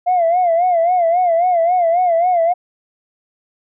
sine tone with vibrato, 696 Hz, F5, 6 cents flat, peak -10 dBFS, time 0.06-2.54 s, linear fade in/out 20 ms, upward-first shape sine, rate 3.7 Hz, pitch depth 99 cents each way, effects tanh soft clip ceiling -8 dBFS

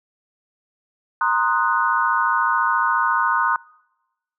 sine chord, C half-diminished seventh, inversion third, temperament equal, 932.3 / 1046.5 / 1244.5 / 1480 Hz, Bb5 / C6 / Eb6 / Gb6, 0 / 0 / 0 / 0 cents, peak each -22 dBFS, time 1.21-3.56 s, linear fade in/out 2 ms, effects noise-tail reverb RT60 1.0 s tail -25 dB re dry

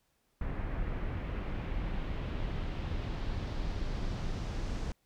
brown noise with low-pass filter sweep, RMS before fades -35 dBFS, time 0.41-4.92 s, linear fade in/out 2 ms, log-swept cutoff 1900 to 6400 Hz, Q 1.4, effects pink hiss -75 dBFS RMS until 5.05 s

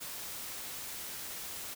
white noise, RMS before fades -42 dBFS, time 0-1.75 s, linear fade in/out 20 ms, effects none

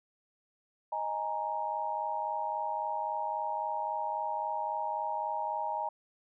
sine chord, D# suspended fourth, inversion none, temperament just, 622.3 / 829.7 / 933.4 Hz, D#5 / G#5 / A#5, 0 / -2 / +2 cents, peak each -39 / -35 / -34 dBFS, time 0.92-5.89 s, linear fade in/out 5 ms, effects none

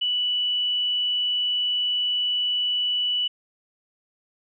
sine tone, 2960 Hz, F#7, in tune, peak -21 dBFS, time 0.01-3.28 s, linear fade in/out 10 ms, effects none

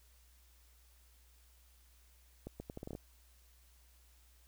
accelerating click train, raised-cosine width 2 ms, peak -30 dBFS, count 9, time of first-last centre 2.47-2.951 s, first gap 130 ms, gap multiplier 0.76, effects added 60 Hz sine -63 dBFS peak until 4.47 s + white hiss -69 dBFS RMS until 4.47 s

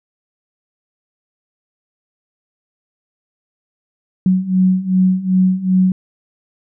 sine beating tone pair, 184.3 / 186.9 Hz, F#3 / F#3, -7 / +18 cents, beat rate 2.6 Hz, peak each -16 / -13 dBFS, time 4.26-5.92 s, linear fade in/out 2 ms, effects none

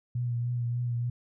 sine tone with vibrato, 120.6 Hz, B2, 41 cents flat, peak -27 dBFS, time 0.15-1.1 s, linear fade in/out 5 ms, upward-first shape triangle, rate 3.4 Hz, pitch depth 33 cents each way, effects none

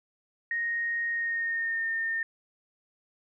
sine tone with pitch glide, 1864.7 to 1820 Hz, A#6 to A#6, 0 to -42 cents, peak -27 dBFS, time 0.51-2.23 s, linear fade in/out 2 ms, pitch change -42 cents, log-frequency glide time 1.1-1.88 s, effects none

